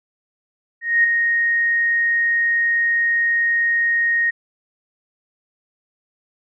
sine tone with ADSR envelope, 1864.7 Hz, A#6, in tune, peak -10 dBFS, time 0.81-4.31 s, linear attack 230 ms, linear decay 7 ms, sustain -5 dB, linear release 16 ms, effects none

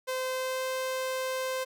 sawtooth tone with pitch glide, 516 to 519.3 Hz, C5 to C5, -24 to -13 cents, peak -26 dBFS, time 0.07-1.65 s, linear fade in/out 20 ms, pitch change +11 cents, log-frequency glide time 0.3-0.65 s, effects none

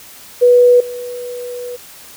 sine tone with level steps, 490 Hz, B4, 14 cents flat, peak -5 / -23 dBFS, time 0.41-1.77 s, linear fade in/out 20 ms, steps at 0.8 s, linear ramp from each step 5 ms, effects white hiss -38 dBFS RMS until 2.16 s

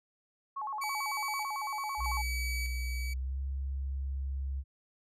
sine tone with vibrato, 967 Hz, B5, 37 cents flat, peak -34 dBFS, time 0.56-2.22 s, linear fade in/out 10 ms, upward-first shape square, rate 9 Hz, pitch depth 220 cents each way
sawtooth tone with tremolo, 2281 Hz, C#7, 49 cents sharp, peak -32 dBFS, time 0.81-3.14 s, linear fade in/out 10 ms, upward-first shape square, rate 0.81 Hz, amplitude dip 45%
sine tone with pitch glide, 61.74 to 67.72 Hz, B1 to C#2, 0 to -40 cents, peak -32 dBFS, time 1.97-4.64 s, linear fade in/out 50 ms, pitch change +160 cents, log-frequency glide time 2.99-3.4 s
effects resampled to 32000 Hz

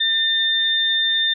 sine tone pair together, 1802 / 3604 Hz, A6 / A7, +41 / +41 cents, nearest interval octave, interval 1200 cents, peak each -23 / -17 dBFS, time 0-1.34 s, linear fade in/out 10 ms, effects none

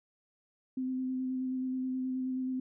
sine tone with vibrato, 258 Hz, C4, 24 cents flat, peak -31 dBFS, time 0.77-2.6 s, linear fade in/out 5 ms, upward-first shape square, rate 9.4 Hz, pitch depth 11 cents each way, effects none

